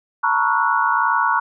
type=tone cluster; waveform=sine; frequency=899 / 961 / 1110 / 1349 / 1457 Hz; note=A5 / B5 / C#6 / E6 / F#6; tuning=+37 / -48 / +2 / +40 / -27 cents; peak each=-22 / -21 / -20 / -25 / -21 dBFS; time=0.23-1.4 s; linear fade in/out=10 ms; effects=none